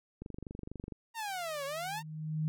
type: click train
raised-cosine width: 3 ms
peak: -29 dBFS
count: 18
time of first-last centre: 0.22-0.922 s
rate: 24.2 Hz
type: exponential two-way sweep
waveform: sawtooth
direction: down then up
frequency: 939 to 542 to 939 Hz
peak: -32 dBFS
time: 1.14-2.03 s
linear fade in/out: 50 ms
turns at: 1.65 s
type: tone with exponential growth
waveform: sine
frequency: 155.56 Hz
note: D#3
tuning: in tune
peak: -28 dBFS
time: 1.28-2.48 s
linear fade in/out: 0 ms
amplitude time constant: 260 ms
effects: none